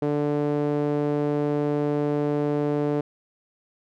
sawtooth tone with band-pass filter, 146.83 Hz, D3, in tune, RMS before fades -24 dBFS, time 0.02-3.01 s, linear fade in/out 5 ms, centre 410 Hz, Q 1.8, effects none

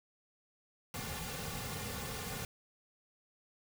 pink noise with comb filter, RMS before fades -41 dBFS, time 0.94-2.45 s, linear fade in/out 2 ms, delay 3.1 ms, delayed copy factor -0.8, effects none

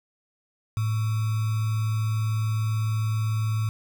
sine tone with sample-and-hold, 109.1 Hz, A2, 14 cents flat, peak -22 dBFS, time 0.77-3.69 s, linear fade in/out 0 ms, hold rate 1225 Hz, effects none

